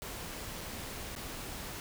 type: noise with dropouts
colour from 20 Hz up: pink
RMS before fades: -42 dBFS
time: 0.02-1.8 s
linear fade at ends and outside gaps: 0 ms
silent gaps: 0.607-0.611 / 1.152-1.162 s
effects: none

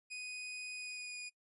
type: tone with pitch glide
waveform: sawtooth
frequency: 2489 to 2459 Hz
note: D#7 to D#7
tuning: 0 to -21 cents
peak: -39 dBFS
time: 0.1-1.3 s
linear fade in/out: 20 ms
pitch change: -21 cents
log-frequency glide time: 0.74-1.17 s
effects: noise-tail reverb RT60 0.1 s tail -21 dB re dry + resampled to 24000 Hz

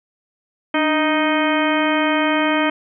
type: harmonic tone with a mistuned harmonic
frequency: 311.2 Hz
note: D#4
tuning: in tune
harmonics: 1 / 2 / 3 / 4 / 5 / 6 / 7 / 8 / 10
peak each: -19 / -22 / -24 / -25 / -26 / -27 / -27 / -28 / -29 dBFS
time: 0.74-2.7 s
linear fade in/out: 5 ms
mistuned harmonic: 1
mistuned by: -65 cents
effects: none

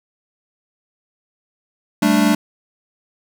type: chord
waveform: square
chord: G suspended second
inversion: none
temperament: equal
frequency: 196 / 220 / 293.7 Hz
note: G3 / A3 / D4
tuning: 0 / 0 / 0 cents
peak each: -19 / -17 / -17 dBFS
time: 2.02-2.35 s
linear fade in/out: 5 ms
effects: none

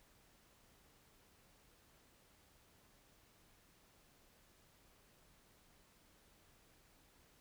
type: silence
effects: pink hiss -69 dBFS RMS until 7.4 s

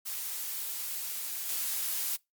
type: noise with level steps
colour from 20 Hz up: blue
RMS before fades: -36 / -32 dBFS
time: 0.05-2.17 s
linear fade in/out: 20 ms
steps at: 1.49 s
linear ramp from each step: 2 ms
effects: noise-tail reverb RT60 0.2 s tail -25 dB re dry + Opus 48 kbps

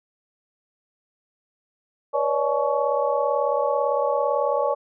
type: tone cluster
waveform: sine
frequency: 484.9 / 562 / 600 / 855 / 1118 Hz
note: B4 / C#5 / D5 / A5 / C#6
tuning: -32 / +24 / +37 / -50 / +14 cents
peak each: -27 / -23 / -27 / -27 / -28 dBFS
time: 2.13-4.75 s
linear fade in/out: 20 ms
effects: none

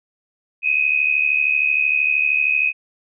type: tone pair together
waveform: sine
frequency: 2489 / 2562 Hz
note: D#7 / E7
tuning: 0 / -50 cents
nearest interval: minor second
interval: 50 cents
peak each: -18 dBFS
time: 0.62-2.73 s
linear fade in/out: 50 ms
effects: none

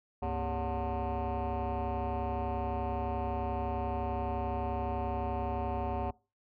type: tone with frequency modulation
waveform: sine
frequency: 399.2 Hz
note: G4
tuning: 32 cents sharp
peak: -28 dBFS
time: 0.22-6.11 s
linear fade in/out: 10 ms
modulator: 166 Hz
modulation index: 3.1
effects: noise-tail reverb RT60 0.3 s tail -24 dB re dry + tanh soft clip ceiling -30 dBFS

